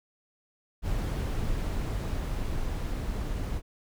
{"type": "noise with level ramp", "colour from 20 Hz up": "brown", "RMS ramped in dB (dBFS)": [-29, -32], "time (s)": [0.82, 3.62], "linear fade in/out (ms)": 50, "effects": []}